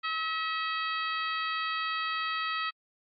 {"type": "harmonic tone with a mistuned harmonic", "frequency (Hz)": 643, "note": "E5", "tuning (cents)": -43, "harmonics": [2, 3, 4, 5, 6, 7], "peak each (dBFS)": [-32, -36, -38, -40, -42, -43], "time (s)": [0.03, 2.71], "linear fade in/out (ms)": 20, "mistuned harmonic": 7, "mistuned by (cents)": 27, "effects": ["AAC 48 kbps"]}